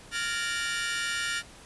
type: tone cluster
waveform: sawtooth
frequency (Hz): 1398 / 1706 / 1837 / 2335 / 2980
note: F6 / G#6 / A#6 / D7 / F#7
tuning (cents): +1 / +46 / -26 / -11 / +12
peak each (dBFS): -29 / -35 / -30 / -34 / -35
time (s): 0.11-1.43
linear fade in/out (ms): 50
effects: pink hiss -50 dBFS RMS until 1.65 s + resampled to 24000 Hz